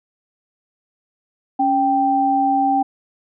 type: tone pair together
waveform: sine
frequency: 277.4 / 784 Hz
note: C#4 / G5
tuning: +1 / 0 cents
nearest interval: octave + tritone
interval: 1799 cents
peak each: -20 / -15 dBFS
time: 1.59-2.83 s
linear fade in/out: 10 ms
effects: none